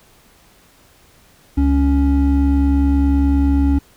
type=tone pair together; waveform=triangle; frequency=69.83 / 279.3 Hz; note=C#2 / C#4; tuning=+13 / +13 cents; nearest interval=2 octaves; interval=2400 cents; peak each=-12 / -13 dBFS; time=1.57-3.79 s; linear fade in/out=10 ms; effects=pink hiss -51 dBFS RMS until 3.96 s